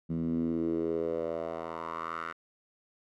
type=tone with band-pass filter sweep; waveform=10% pulse; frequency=82.41 Hz; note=E2; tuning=in tune; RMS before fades=-33 dBFS; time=0.09-2.33 s; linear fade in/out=20 ms; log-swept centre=190 to 1500 Hz; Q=3.8; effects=none